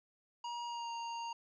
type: tone with pitch glide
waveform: square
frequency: 951 to 931.4 Hz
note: A#5 to A#5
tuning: +34 to -2 cents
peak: -40 dBFS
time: 0.44-1.33 s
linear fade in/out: 5 ms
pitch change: -36 cents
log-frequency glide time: 0.66-0.91 s
effects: resampled to 16000 Hz + 12-bit